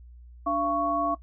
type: tone cluster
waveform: sine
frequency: 292.9 / 683 / 1112 Hz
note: D4 / F5 / C#6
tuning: -5 / -39 / +5 cents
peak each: -30 / -28 / -26 dBFS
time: 0.46-1.15 s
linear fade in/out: 10 ms
effects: noise-tail reverb RT60 0.1 s tail -19 dB re dry + added 60 Hz sine -45 dBFS peak until 1.22 s